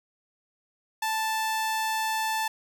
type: tone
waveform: sawtooth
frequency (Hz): 880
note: A5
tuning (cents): 0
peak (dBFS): -22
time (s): 1.02-2.48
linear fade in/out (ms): 5
effects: none